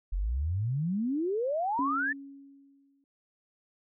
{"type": "exponential sweep", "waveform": "sine", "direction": "up", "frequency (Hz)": [41.67, 1822], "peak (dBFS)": -27, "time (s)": [0.12, 2.13], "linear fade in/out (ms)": 10}
{"type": "tone with exponential decay", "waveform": "sine", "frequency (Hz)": 277.2, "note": "C#4", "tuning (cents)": 0, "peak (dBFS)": -28, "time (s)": [1.79, 3.04], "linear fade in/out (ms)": 1, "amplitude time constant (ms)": 270}
{"effects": []}